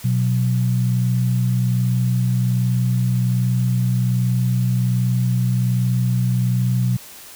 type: tone pair together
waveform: sine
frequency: 123.47 / 184.73 Hz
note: B2 / F#3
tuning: 0 / -3 cents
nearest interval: perfect fifth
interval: 697 cents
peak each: -16 / -23 dBFS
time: 0.04-6.97 s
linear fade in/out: 10 ms
effects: white hiss -40 dBFS RMS until 7.35 s

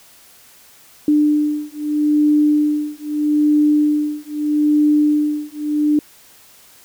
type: beating tone pair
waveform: sine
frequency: 298.2 / 298.99 Hz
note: D4 / D4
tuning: +27 / +31 cents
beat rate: 0.79 Hz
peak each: -16 dBFS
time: 1.08-5.99 s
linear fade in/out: 2 ms
effects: white hiss -47 dBFS RMS until 6.84 s

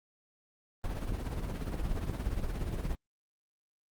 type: noise with tremolo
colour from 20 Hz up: brown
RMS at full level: -31 dBFS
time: 0.84-2.95 s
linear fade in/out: 0 ms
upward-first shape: triangle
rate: 17 Hz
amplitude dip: 65%
type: clicks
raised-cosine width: 3 ms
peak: -24 dBFS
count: 3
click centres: 1.122 / 1.743 / 2.097 s
effects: Opus 24 kbps

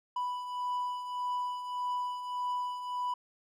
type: beating tone pair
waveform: triangle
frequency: 987.8 / 989.5 Hz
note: B5 / B5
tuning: 0 / +3 cents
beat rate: 1.7 Hz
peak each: -39 / -31 dBFS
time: 0.16-3.14 s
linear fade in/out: 5 ms
effects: none

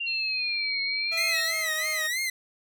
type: exponential two-way sweep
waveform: sine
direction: down then up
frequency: 2794 to 2200 to 2602 Hz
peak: -28 dBFS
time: 0-1.41 s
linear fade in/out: 10 ms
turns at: 0.82 s
type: tone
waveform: sine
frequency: 4200 Hz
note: C8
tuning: 6 cents sharp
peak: -29 dBFS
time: 0.06-1.52 s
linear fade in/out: 20 ms
type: tone with pitch glide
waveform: 15% pulse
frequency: 659.3 to 625.2 Hz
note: E5 to D#5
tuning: 0 to +8 cents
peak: -28 dBFS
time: 1.11-2.08 s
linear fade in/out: 20 ms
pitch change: -92 cents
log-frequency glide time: 1.42-1.74 s
type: tone with vibrato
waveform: sawtooth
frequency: 1992 Hz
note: B6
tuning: 14 cents sharp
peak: -23 dBFS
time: 1.17-2.3 s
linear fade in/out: 5 ms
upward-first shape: sine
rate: 3.1 Hz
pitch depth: 120 cents each way
effects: none

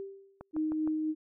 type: tone with exponential decay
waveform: sine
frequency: 391.9 Hz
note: G4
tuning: in tune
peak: -35 dBFS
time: 0-0.51 s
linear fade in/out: 0 ms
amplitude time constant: 110 ms
type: click train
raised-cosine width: 1 ms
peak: -29 dBFS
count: 4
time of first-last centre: 0.41-0.875 s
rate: 6.45 Hz
type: tone with tremolo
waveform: sine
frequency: 311.1 Hz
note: D#4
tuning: in tune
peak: -27 dBFS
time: 0.53-1.15 s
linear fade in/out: 50 ms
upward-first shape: sine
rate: 3.7 Hz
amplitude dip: 25%
effects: none

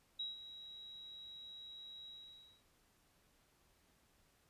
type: tone with ADSR envelope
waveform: sine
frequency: 3853 Hz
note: B7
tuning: 44 cents flat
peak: -38 dBFS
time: 0.19-2.63 s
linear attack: 9 ms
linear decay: 160 ms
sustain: -12 dB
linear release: 560 ms
effects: pink hiss -73 dBFS RMS until 4.49 s + resampled to 32000 Hz

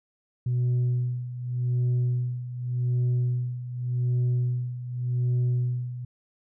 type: tone with tremolo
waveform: sine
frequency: 123.47 Hz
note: B2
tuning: in tune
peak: -18 dBFS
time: 0.46-6.05 s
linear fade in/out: 5 ms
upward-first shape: sine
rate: 0.86 Hz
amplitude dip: 80%
effects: tanh soft clip ceiling -20 dBFS

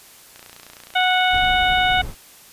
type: click train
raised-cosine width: 0.2 ms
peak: -23 dBFS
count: 33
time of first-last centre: 0.36-1.448 s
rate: 29.4 Hz
type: harmonic tone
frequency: 736 Hz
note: F#5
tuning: 9 cents flat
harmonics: 1 / 2 / 3 / 4 / 5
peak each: -18 / -21 / -23 / -24 / -25 dBFS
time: 0.95-2.02 s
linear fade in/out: 10 ms
type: noise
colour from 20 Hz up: brown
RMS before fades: -30 dBFS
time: 1.3-2.15 s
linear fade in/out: 50 ms
effects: white hiss -46 dBFS RMS until 2.52 s + resampled to 32000 Hz

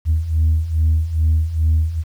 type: beating tone pair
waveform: sine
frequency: 77.78 / 80.18 Hz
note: D#2 / E2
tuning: 0 / -47 cents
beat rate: 2.4 Hz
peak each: -18 / -14 dBFS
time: 0.05-2.04 s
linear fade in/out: 50 ms
effects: tanh soft clip ceiling -9 dBFS + 8-bit

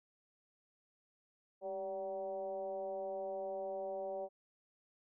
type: tone with frequency modulation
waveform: sine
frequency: 576 Hz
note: D5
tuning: 34 cents flat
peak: -38 dBFS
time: 1.61-4.29 s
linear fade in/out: 50 ms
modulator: 187 Hz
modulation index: 0.91
effects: none

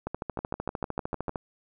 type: two click trains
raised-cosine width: 1 ms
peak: -18 / -17 dBFS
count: 7 / 18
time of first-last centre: 0.39-1.294 / 0.07-1.358 s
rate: 6.64 / 13.2 Hz
effects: none

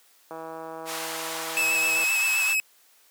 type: click train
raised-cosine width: 1 ms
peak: -22 dBFS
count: 281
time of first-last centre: 0.31-2.038 s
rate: 162 Hz
type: band-pass noise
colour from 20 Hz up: pink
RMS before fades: -34 dBFS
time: 0.85-2.56 s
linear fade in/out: 50 ms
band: 840 to 15000 Hz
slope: 24 dB/octave
type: tone with vibrato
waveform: 45% pulse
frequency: 2593 Hz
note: E7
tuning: 29 cents flat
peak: -21 dBFS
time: 1.57-2.6 s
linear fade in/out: 0 ms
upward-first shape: sine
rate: 7.7 Hz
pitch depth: 28 cents each way
effects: white hiss -59 dBFS RMS until 3.1 s + high-pass 400 Hz 12 dB/octave

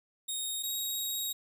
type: tone pair in turn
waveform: 15% pulse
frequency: 3729 / 3785 Hz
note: A#7 / A#7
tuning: 0 / +26 cents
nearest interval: unison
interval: 26 cents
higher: second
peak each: -26 / -25 dBFS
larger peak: second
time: 0.28-0.63 / 0.63-1.33 s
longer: second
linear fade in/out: 10 ms
effects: 10-bit

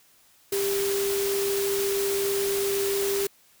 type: tone in noise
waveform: sine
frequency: 396.9 Hz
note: G4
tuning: 22 cents sharp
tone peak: -24 dBFS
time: 0.52-3.27 s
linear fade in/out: 5 ms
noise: white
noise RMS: -31 dBFS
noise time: 0.52-3.27 s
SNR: +4 dB
effects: white hiss -59 dBFS RMS until 3.6 s

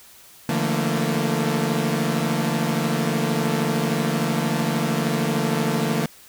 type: chord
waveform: sawtooth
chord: Bb major seventh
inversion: first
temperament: equal with one note detuned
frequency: 146.83 / 170.43 / 220 / 233.1 Hz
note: D3 / F3 / A3 / Bb3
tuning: 0 / -42 / 0 / 0 cents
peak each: -22 dBFS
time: 0.49-6.06 s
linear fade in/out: 2 ms
effects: white hiss -48 dBFS RMS until 6.28 s

